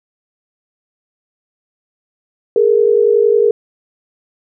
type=tone pair together; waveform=sine; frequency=415.3 / 466.2 Hz; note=G#4 / A#4; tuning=0 / 0 cents; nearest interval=major second; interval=200 cents; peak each=-11 dBFS; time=2.56-3.51 s; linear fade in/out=2 ms; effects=none